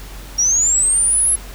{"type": "linear sweep", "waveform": "sine", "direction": "up", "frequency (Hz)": [5570, 11040], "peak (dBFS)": -12, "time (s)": [0.38, 1.36], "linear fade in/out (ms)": 10, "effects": ["added 47 Hz sine -32 dBFS peak until 1.54 s", "pink hiss -38 dBFS RMS until 1.54 s"]}